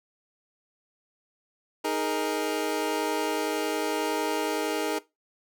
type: chord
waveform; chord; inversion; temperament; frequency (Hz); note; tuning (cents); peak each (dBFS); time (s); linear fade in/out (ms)
25% pulse; D# suspended fourth; none; equal; 311.1 / 415.3 / 466.2; D#4 / G#4 / A#4; 0 / 0 / 0; -27; 1.84-4.99; 10
effects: noise-tail reverb RT60 0.2 s tail -18 dB re dry